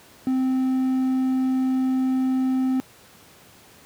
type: tone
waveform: triangle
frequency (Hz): 260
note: C4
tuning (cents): -11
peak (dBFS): -17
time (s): 0.27-2.8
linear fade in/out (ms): 0
effects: pink hiss -50 dBFS RMS until 3.85 s + high-pass 100 Hz 12 dB/octave